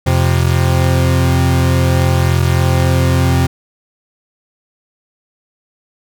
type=tone pair together; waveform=40% pulse; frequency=87.31 / 130.71 Hz; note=F2 / C3; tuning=0 / -1 cents; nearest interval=perfect fifth; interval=699 cents; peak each=-12 dBFS; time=0.06-3.47 s; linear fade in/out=10 ms; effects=none